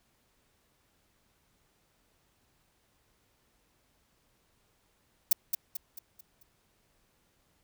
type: noise with echo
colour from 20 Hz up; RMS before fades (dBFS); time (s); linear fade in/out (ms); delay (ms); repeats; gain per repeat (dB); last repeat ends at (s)
violet; -21; 5.31-5.33; 5; 220; 5; -7; 6.43
effects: pink hiss -71 dBFS RMS until 7.63 s